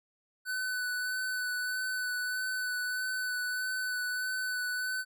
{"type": "tone with vibrato", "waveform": "square", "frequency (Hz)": 1500, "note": "F#6", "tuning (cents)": 23, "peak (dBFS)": -32, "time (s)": [0.45, 5.05], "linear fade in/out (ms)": 50, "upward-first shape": "sine", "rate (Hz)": 1.6, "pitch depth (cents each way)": 15, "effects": []}